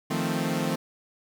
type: chord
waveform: sawtooth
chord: F dominant seventh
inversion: third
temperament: equal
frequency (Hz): 155.56 / 174.61 / 220 / 261.6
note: Eb3 / F3 / A3 / C4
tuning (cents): 0 / 0 / 0 / 0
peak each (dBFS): -27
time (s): 0.1-0.76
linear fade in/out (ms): 10
effects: none